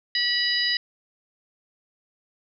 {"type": "harmonic tone with a mistuned harmonic", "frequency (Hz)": 983, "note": "B5", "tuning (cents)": -8, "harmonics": [2, 3, 4, 5], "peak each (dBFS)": [-26, -29, -27, -25], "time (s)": [0.15, 0.77], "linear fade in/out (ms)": 2, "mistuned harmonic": 2, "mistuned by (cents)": -27, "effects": []}